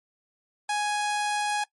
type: tone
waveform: sawtooth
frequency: 832 Hz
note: G#5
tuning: 3 cents sharp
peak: -21 dBFS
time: 0.69-1.64 s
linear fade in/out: 5 ms
effects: noise-tail reverb RT60 0.1 s tail -22 dB re dry + MP3 48 kbps